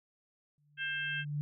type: tone with exponential growth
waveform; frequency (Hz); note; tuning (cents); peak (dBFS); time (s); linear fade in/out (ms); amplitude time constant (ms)
sine; 146.83; D3; 0; -30; 0.58-1.41; 0; 180
type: harmonic tone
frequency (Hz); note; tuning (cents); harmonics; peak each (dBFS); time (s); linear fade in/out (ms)
530; C5; +22; 3 / 4 / 5 / 6; -35 / -48 / -39 / -42; 0.77-1.25; 50
effects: none